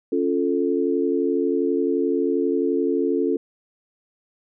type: chord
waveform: sine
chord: Db augmented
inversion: none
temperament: equal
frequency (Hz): 277.2 / 349.2 / 440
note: Db4 / F4 / A4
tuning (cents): 0 / 0 / 0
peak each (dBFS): -23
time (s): 0.12-3.37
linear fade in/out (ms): 5
effects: none